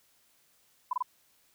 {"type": "tone bursts", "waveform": "sine", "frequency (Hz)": 1001, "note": "B5", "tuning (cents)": 23, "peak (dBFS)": -26, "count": 3, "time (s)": [0.91, 1.026], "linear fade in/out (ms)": 5, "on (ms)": 22, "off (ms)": 25, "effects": ["white hiss -67 dBFS RMS until 1.54 s"]}